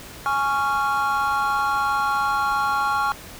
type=chord; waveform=triangle; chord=Db major; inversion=second; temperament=just; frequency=831.5 / 1108.7 / 1385.9 Hz; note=Ab5 / Db6 / F6; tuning=+2 / 0 / -14 cents; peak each=-22 dBFS; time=0.26-3.12 s; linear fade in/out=0 ms; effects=pink hiss -40 dBFS RMS until 3.39 s